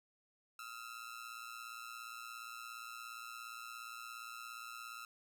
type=ring-modulated tone; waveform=sawtooth; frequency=1328 Hz; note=E6; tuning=12 cents sharp; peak=-40 dBFS; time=0.59-5.05 s; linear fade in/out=2 ms; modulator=58.6 Hz; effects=none